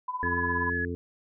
sine tone with tremolo, 1002 Hz, B5, 25 cents sharp, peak -27 dBFS, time 0.08-0.7 s, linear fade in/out 5 ms, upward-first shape sine, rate 17 Hz, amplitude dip 75%
harmonic tone, 87.31 Hz, F2, in tune, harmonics 1 / 2 / 3 / 4 / 5, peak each -34 / -40 / -35 / -40 / -36 dBFS, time 0.23-0.95 s, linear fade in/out 0 ms
sine tone with vibrato, 1698 Hz, G#6, 38 cents sharp, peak -28 dBFS, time 0.23-0.85 s, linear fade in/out 2 ms, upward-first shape triangle, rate 8.2 Hz, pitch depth 16 cents each way
effects none

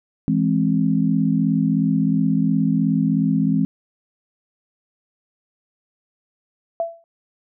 sine chord, E augmented, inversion none, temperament equal with one note detuned, 164.81 / 207.7 / 264.1 Hz, E3 / G#3 / B#3, 0 / 0 / +16 cents, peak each -20 dBFS, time 0.28-3.65 s, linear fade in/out 0 ms
sine tone with exponential decay, 670 Hz, E5, 28 cents sharp, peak -16 dBFS, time 6.8-7.04 s, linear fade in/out 1 ms, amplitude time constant 51 ms
effects none

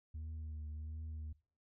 sine tone with vibrato, 77.6 Hz, D#2, 4 cents flat, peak -39 dBFS, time 0.14-1.33 s, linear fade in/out 10 ms, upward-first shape triangle, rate 1.4 Hz, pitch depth 42 cents each way, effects noise-tail reverb RT60 0.4 s tail -23 dB re dry + tanh soft clip ceiling -41 dBFS

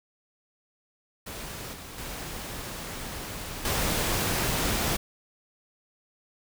pink noise with level steps, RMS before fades -38 / -42 / -37 / -27 dBFS, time 1.26-4.97 s, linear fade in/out 10 ms, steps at 1.73 / 1.98 / 3.65 s, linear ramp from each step 2 ms, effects none

